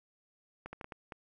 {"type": "clicks", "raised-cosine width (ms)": 0.5, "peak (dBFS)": -28, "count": 6, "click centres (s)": [0.66, 0.73, 0.812, 0.844, 0.922, 1.122], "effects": []}